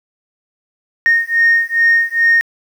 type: beating tone pair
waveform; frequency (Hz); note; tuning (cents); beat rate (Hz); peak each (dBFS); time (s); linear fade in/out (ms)
sine; 1846 / 1848.4; A#6 / A#6; -17 / -15; 2.4; -12; 1.06-2.41; 0
effects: tanh soft clip ceiling -4 dBFS + 7-bit